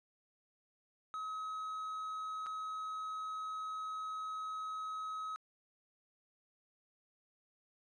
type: tone with dropouts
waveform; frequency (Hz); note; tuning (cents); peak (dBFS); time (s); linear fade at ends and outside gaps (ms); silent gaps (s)
triangle; 1276; D#6; +43; -37; 1.14-5.36; 0; 2.462-2.467
effects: resampled to 22050 Hz